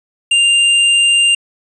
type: tone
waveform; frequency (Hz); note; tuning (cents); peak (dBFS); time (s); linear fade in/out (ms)
square; 2794; F7; 0; -9; 0.31-1.35; 5
effects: resampled to 22050 Hz